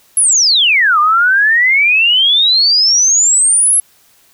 sine exponential two-way sweep, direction down then up, 11175 to 1182 to 11175 Hz, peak -7 dBFS, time 0.17-3.8 s, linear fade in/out 2 ms, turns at 0.99 s, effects white hiss -50 dBFS RMS until 4.33 s

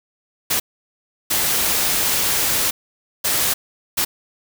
white noise bursts at uneven times, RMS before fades -19 dBFS, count 4, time 0.5-0.6 / 1.3-2.71 / 3.24-3.54 / 3.97-4.05 s, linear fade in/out 10 ms, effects none

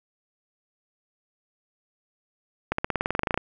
accelerating click train, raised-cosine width 0.5 ms, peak -9 dBFS, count 15, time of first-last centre 2.72-3.376 s, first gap 64 ms, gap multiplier 0.95, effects none

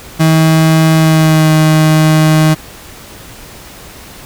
35% pulse tone with pitch glide, 159.8 to 156.42 Hz, D#3 to D#3, +47 to +10 cents, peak -4 dBFS, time 0.19-2.55 s, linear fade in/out 20 ms, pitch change -37 cents, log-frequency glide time 0.95-1.52 s, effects pink hiss -33 dBFS RMS until 4.25 s

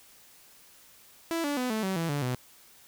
sawtooth tone with pitch steps, 331.5 / 288.6 / 251.2 / 218.7 / 190.4 / 165.75 / 144.29 / 125.62 Hz, E4 / D4 / B3 / A3 / F#3 / E3 / D3 / B2, +10 / -30 / +30 / -10 / +50 / +10 / -30 / +30 cents, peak -24 dBFS, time 1.31-2.35 s, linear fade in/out 0 ms, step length 130 ms, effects white hiss -56 dBFS RMS until 2.87 s

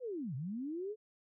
sine linear two-way sweep, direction down then up, 528 to 120 to 441.7 Hz, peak -37 dBFS, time 0-0.96 s, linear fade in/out 50 ms, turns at 0.35 s, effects none

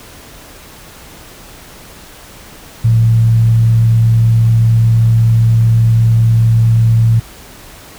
sine tone with frequency modulation, 113.6 Hz, A#2, 44 cents flat, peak -6 dBFS, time 2.84-7.2 s, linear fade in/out 10 ms, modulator 65.1 Hz, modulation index 0.22, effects pink hiss -36 dBFS RMS until 7.98 s

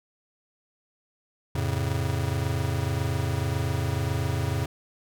square chord, F augmented, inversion none, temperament just, 87.31 / 109.13 / 136.42 Hz, F2 / A2 / C#3, 0 / -14 / -27 cents, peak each -30 dBFS, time 1.55-4.66 s, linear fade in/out 5 ms, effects none

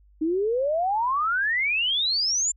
sine exponential sweep, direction up, 304.2 to 7360 Hz, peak -21 dBFS, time 0.21-2.52 s, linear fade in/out 10 ms, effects added 50 Hz sine -53 dBFS peak until 2.56 s

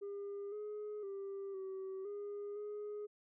sine tone with pitch steps, 402.5 / 420.2 / 393.8 / 382.3 / 408.9 / 416.8 Hz, G4 / G#4 / G4 / G4 / G#4 / G#4, +46 / +20 / +8 / -43 / -27 / +6 cents, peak -39 dBFS, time 0.01-3.07 s, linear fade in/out 20 ms, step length 510 ms, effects tanh soft clip ceiling -40 dBFS

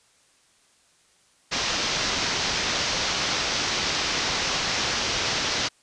white low-pass noise, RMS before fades -26 dBFS, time 1.51-5.69 s, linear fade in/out 20 ms, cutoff 6100 Hz, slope 48 dB/octave, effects white hiss -61 dBFS RMS until 5.82 s + resampled to 22050 Hz

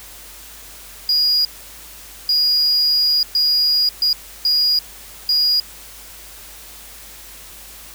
triangle tone bursts at uneven times, 4876 Hz, D#8, 36 cents flat, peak -12 dBFS, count 6, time 1.09-1.45 / 2.29-3.23 / 3.35-3.89 / 4.02-4.13 / 4.45-4.79 / 5.29-5.6 s, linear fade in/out 2 ms, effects added 50 Hz sine -46 dBFS peak until 7.94 s + white hiss -39 dBFS RMS until 7.94 s

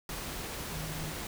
sine tone in noise, 155.56 Hz, D#3, in tune, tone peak -39 dBFS, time 0.72-1.12 s, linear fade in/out 2 ms, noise pink, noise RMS -39 dBFS, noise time 0.09-1.27 s, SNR -3 dB, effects none

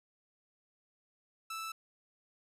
sawtooth tone, 1318.5 Hz, E6, in tune, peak -35 dBFS, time 1.5-1.72 s, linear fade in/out 5 ms, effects resampled to 32000 Hz

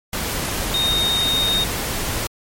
sine tone in noise, 3704 Hz, A#7, 12 cents flat, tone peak -17 dBFS, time 0.74-1.64 s, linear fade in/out 2 ms, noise pink, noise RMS -24 dBFS, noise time 0.13-2.27 s, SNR +4 dB, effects MP3 64 kbps

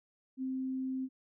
sine tone, 261.4 Hz, C4, 1 cent flat, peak -33 dBFS, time 0.37-1.09 s, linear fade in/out 50 ms, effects none

